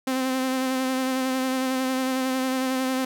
sawtooth tone with vibrato, 260.3 Hz, C4, 9 cents flat, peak -19 dBFS, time 0.07-3.05 s, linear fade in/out 5 ms, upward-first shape sine, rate 11 Hz, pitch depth 23 cents each way, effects none

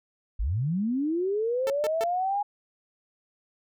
sine linear sweep, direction up, 40.53 to 830.6 Hz, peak -24 dBFS, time 0.39-2.43 s, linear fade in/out 10 ms
sawtooth tone bursts, 444.5 Hz, A4, 18 cents sharp, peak -25 dBFS, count 3, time 1.67-2.037 s, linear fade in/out 0 ms, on 29 ms, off 140 ms
effects none

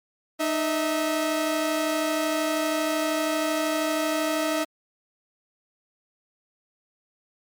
sawtooth tone pair together, 307.1 / 647 Hz, D#4 / E5, -23 / -32 cents, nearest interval octave + minor second, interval 1291 cents, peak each -22 / -22 dBFS, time 0.39-4.65 s, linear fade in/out 20 ms, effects MP3 96 kbps

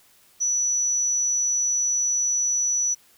sine tone, 5920 Hz, F#8, in tune, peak -20 dBFS, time 0.4-2.95 s, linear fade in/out 20 ms, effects white hiss -57 dBFS RMS until 3.17 s

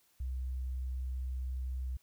sine tone, 64 Hz, C2, 38 cents flat, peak -34 dBFS, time 0.2-1.97 s, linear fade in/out 5 ms, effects white hiss -70 dBFS RMS until 2.02 s

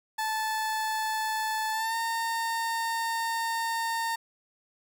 30% pulse tone with pitch glide, 873 to 914.3 Hz, A5 to A#5, -14 to -34 cents, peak -25 dBFS, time 0.18-4.16 s, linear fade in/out 10 ms, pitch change +80 cents, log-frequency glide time 1.71-1.96 s, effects none

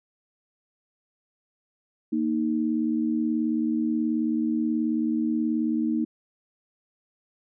sine tone pair together, 232.5 / 311.1 Hz, A#3 / D#4, -4 / 0 cents, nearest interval perfect fourth, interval 504 cents, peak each -25 dBFS, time 2.12-6.05 s, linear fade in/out 10 ms, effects none

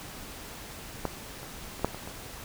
clicks, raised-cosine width 1 ms, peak -14 / -28 / -27 / -10 / -23 / -26 dBFS, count 6, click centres 1.053 / 1.431 / 1.795 / 1.846 / 1.946 / 2.075 s, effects pink hiss -43 dBFS RMS until 2.44 s

